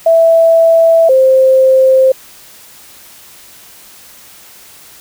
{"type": "tone pair in turn", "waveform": "sine", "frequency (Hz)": [659.3, 525], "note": ["E5", "C5"], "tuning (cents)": [0, 6], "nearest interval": "major third", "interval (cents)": 394, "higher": "first", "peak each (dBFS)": -4, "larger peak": "neither", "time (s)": [[0.06, 1.09], [1.09, 2.12]], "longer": "neither", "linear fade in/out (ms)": 5, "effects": ["white hiss -38 dBFS RMS until 5 s"]}